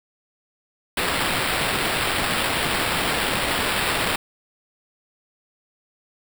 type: noise with sample-and-hold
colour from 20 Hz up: violet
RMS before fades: -23 dBFS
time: 0.97-4.16 s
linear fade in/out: 5 ms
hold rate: 6300 Hz
effects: none